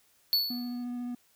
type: tone with exponential decay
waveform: square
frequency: 4435 Hz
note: C#8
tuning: in tune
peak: -21 dBFS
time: 0.33-0.84 s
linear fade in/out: 0 ms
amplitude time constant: 110 ms
type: tone with vibrato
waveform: triangle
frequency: 244 Hz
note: B3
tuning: 21 cents flat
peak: -31 dBFS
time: 0.5-1.15 s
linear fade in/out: 5 ms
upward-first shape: triangle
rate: 14 Hz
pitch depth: 12 cents each way
effects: white hiss -66 dBFS RMS until 1.35 s